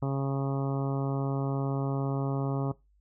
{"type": "harmonic tone", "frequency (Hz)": 137.1, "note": "C#3", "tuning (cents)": -19, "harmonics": [1, 2, 3, 4, 5, 6, 7, 8, 9], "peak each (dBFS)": [-28, -34, -38, -40, -42, -44, -45, -46, -47], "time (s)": [0.02, 2.72], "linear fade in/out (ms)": 5, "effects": ["noise-tail reverb RT60 0.2 s tail -19 dB re dry", "added 50 Hz sine -62 dBFS peak until 3 s"]}